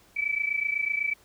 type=tone pair together; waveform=sine; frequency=2291 / 2319 Hz; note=D7 / D7; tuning=-44 / -22 cents; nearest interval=unison; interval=22 cents; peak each=-28 dBFS; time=0.16-1.14 s; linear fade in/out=10 ms; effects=pink hiss -59 dBFS RMS until 1.24 s